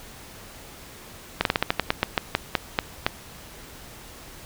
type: slowing click train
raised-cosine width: 0.3 ms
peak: -3 dBFS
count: 14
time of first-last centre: 1.41-3.065 s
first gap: 42 ms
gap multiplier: 1.17
effects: pink hiss -44 dBFS RMS until 4.45 s